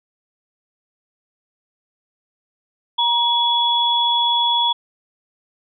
sine tone pair together, 947 / 3382 Hz, A#5 / G#7, +27 / +31 cents, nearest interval octave + minor seventh, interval 2204 cents, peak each -18 / -17 dBFS, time 2.98-4.73 s, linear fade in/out 10 ms, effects none

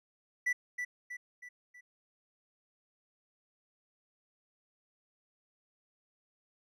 triangle tone with echo, 1970 Hz, B6, 5 cents flat, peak -26 dBFS, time 0.46-0.53 s, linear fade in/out 10 ms, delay 320 ms, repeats 4, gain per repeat -6 dB, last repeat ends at 1.81 s, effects none

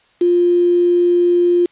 sine tone with quantisation, 350.7 Hz, F4, 7 cents sharp, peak -10 dBFS, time 0.21-1.66 s, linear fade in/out 5 ms, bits 5, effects white hiss -55 dBFS RMS until 1.71 s + resampled to 8000 Hz

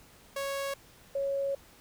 sawtooth / sine tone pair in turn, 553 / 553 Hz, C#5 / C#5, -4 / -4 cents, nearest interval unison, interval 0 cents, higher neither, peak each -28 dBFS, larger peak neither, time 0.36-0.74 / 1.15-1.55 s, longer second, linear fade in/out 5 ms, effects pink hiss -57 dBFS RMS until 1.8 s

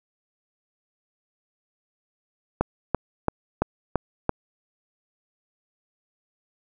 click train, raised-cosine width 1 ms, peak -6 dBFS, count 6, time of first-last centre 2.61-4.294 s, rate 2.97 Hz, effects none

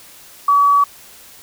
sine tone, 1139 Hz, C#6, 47 cents sharp, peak -9 dBFS, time 0.48-0.84 s, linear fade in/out 5 ms, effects white hiss -42 dBFS RMS until 1.42 s

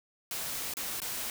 white noise with dropouts, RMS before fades -36 dBFS, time 0.31-1.3 s, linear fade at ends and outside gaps 1 ms, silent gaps 0.738-0.769 / 1.002-1.018 s, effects none

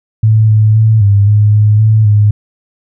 sine tone with pitch steps, 109.5 / 107.9 / 110.3 / 100.8 / 105 / 105.8 / 109.2 / 104.5 Hz, A2 / A2 / A2 / G2 / G#2 / G#2 / A2 / G#2, -8 / -33 / +5 / +49 / +19 / +33 / -13 / +11 cents, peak -4 dBFS, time 0.23-2.31 s, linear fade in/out 5 ms, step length 260 ms, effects none

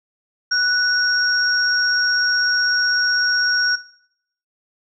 sine tone pair together, 1480 / 5568 Hz, F#6 / F8, 0 / -6 cents, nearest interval octave + major seventh, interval 2294 cents, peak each -18 dBFS, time 0.51-3.76 s, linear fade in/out 10 ms, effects noise-tail reverb RT60 0.7 s tail -18 dB re dry

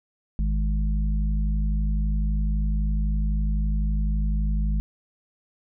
harmonic tone, 51.91 Hz, G#1, in tune, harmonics 1 / 3 / 4, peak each -21 / -31 / -33 dBFS, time 0.39-4.8 s, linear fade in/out 0 ms, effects none

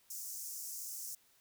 pink high-pass noise, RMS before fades -44 dBFS, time 0.1-1.15 s, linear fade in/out 5 ms, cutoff 5600 Hz, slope 48 dB/octave, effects white hiss -69 dBFS RMS until 1.4 s

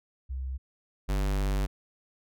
sine / square tone pair in turn, 65.41 / 49 Hz, C2 / G1, 0 / 0 cents, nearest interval perfect fourth, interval 500 cents, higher first, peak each -31 / -26 dBFS, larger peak second, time 0.29-0.58 / 1.08-1.67 s, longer second, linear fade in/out 20 ms, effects none

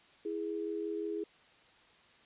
sine tone pair together, 329.6 / 415.3 Hz, E4 / G#4, 0 / 0 cents, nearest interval major third, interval 400 cents, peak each -38 / -36 dBFS, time 0.25-1.24 s, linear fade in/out 5 ms, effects white hiss -62 dBFS RMS until 2.25 s + resampled to 8000 Hz

